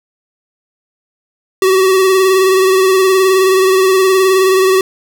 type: tone with vibrato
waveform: square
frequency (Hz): 378.7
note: F#4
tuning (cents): +40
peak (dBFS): -8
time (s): 1.62-4.81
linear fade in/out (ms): 2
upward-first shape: sine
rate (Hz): 19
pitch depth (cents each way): 33
effects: none